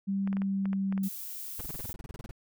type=tone with pitch glide; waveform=sine; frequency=196 to 193.86 Hz; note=G3 to G3; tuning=0 to -19 cents; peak=-27 dBFS; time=0.07-1.09 s; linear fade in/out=20 ms; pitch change=-19 cents; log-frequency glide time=0.25-0.98 s
type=clicks; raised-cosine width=0.5 ms; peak=-27 dBFS; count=8; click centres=0.275 / 0.329 / 0.369 / 0.419 / 0.656 / 0.731 / 0.925 / 0.978 s
type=noise; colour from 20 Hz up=violet; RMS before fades=-40 dBFS; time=1.03-1.93 s; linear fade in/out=5 ms
type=noise bursts; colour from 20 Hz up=brown; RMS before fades=-39 dBFS; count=15; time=1.59-2.311 s; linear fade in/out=2 ms; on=21 ms; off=29 ms
effects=none